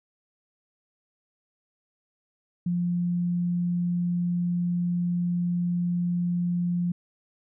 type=tone; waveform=sine; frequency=175.2 Hz; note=F3; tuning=6 cents sharp; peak=-23 dBFS; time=2.66-6.92 s; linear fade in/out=5 ms; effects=none